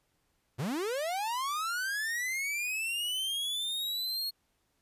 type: linear sweep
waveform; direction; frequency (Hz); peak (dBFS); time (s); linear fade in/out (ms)
45% pulse; up; 105.3 to 4333; -31; 0.58-4.31; 20
effects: pink hiss -75 dBFS RMS until 4.81 s + resampled to 32000 Hz